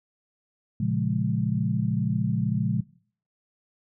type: chord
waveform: sine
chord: Bb minor seventh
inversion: none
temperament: equal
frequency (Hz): 116.54 / 138.59 / 174.61 / 207.7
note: Bb2 / Db3 / F3 / Ab3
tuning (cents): 0 / 0 / 0 / 0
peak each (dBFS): -28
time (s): 0.8-2.81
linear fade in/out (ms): 5
effects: noise-tail reverb RT60 0.5 s tail -20 dB re dry

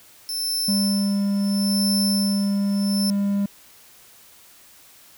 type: tone with tremolo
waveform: sawtooth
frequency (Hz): 5310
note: E8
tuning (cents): +12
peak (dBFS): -19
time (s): 0.29-3.1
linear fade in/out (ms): 0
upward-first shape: sine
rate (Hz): 0.75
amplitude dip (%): 90
type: tone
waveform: triangle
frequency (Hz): 200.6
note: G3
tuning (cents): +40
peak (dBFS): -17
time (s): 0.68-3.46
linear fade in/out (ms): 5
effects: white hiss -50 dBFS RMS until 5.17 s

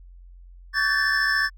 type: tone cluster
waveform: triangle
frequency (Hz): 1135 / 1543 / 1685 / 1759 / 5290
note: C#6 / G6 / G#6 / A6 / E8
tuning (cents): +41 / -28 / +25 / -1 / +5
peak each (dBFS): -28 / -25 / -27 / -20 / -28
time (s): 0.73-1.5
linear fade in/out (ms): 50
effects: added 44 Hz sine -43 dBFS peak until 1.57 s

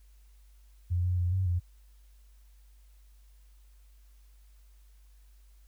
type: tone with pitch steps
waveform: sine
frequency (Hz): 88.5 / 90.3 / 88.5 / 94.1 / 88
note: F2 / F#2 / F2 / F#2 / F2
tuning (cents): +23 / -42 / +23 / +30 / +14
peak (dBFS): -25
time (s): 0.9-1.6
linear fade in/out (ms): 20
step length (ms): 140
effects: added 50 Hz sine -54 dBFS peak until 5.67 s + white hiss -70 dBFS RMS until 5.67 s

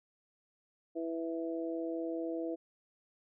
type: harmonic tone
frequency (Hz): 164.81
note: E3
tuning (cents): 0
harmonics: 2 / 3 / 4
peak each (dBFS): -36 / -40 / -42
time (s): 0.95-2.56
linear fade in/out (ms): 20
effects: none

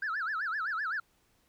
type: tone with vibrato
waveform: sine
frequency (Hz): 1500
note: F#6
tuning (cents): +23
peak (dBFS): -29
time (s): 0.02-1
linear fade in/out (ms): 5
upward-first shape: sine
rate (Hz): 7.8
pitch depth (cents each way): 280
effects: tanh soft clip ceiling -28 dBFS + pink hiss -70 dBFS RMS until 1.48 s

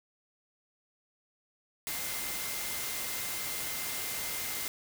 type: tone in noise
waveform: sine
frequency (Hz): 2088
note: C7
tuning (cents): -4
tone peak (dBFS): -45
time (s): 1.87-4.68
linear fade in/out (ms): 0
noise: white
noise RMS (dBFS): -36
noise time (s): 1.87-4.68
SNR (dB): -12
effects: none

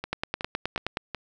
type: two click trains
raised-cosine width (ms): 0.3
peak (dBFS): -16 / -11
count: 4 / 9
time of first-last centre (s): 0.04-1.147 / 0.13-0.971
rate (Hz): 2.71 / 9.51
effects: none

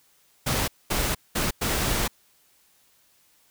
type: noise bursts at uneven times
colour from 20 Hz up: pink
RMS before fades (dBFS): -25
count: 4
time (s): 0.46-0.68 / 0.9-1.15 / 1.35-1.51 / 1.61-2.08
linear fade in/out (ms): 10
effects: white hiss -62 dBFS RMS until 3.5 s

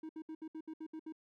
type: tone bursts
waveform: triangle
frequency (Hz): 316.4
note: D#4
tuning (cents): +29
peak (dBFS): -40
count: 9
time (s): 0.03-1.124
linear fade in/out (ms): 5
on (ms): 62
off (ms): 67
effects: none

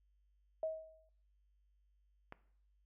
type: tone with exponential decay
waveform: sine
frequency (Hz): 637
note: D#5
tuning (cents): +41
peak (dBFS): -33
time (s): 0.63-1.09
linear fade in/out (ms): 2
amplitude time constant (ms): 98
type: click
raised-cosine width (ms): 0.5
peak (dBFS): -32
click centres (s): 2.324
effects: noise-tail reverb RT60 0.6 s tail -17 dB re dry + added 50 Hz sine -70 dBFS peak until 2.85 s

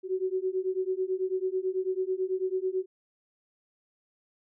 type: beating tone pair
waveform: sine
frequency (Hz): 370 / 379.1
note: F#4 / F#4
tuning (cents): 0 / +42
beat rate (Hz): 9.1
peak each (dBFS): -30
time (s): 0.03-2.86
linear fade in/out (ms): 50
effects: none

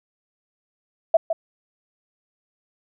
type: tone with echo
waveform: sine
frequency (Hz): 657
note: E5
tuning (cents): -6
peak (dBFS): -10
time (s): 1.14-1.17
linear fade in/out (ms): 5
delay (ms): 160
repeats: 1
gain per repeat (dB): -9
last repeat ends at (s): 1.33
effects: none

